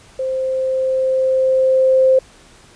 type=tone with level ramp; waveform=sine; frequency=523.3 Hz; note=C5; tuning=in tune; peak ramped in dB=-18 to -8 dBFS; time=0.19-2.19 s; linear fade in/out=5 ms; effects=pink hiss -46 dBFS RMS until 2.75 s + resampled to 22050 Hz